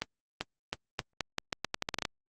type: accelerating click train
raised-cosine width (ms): 0.2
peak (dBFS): -13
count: 15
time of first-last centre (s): 0.02-2.052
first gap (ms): 390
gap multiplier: 0.82
effects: Opus 24 kbps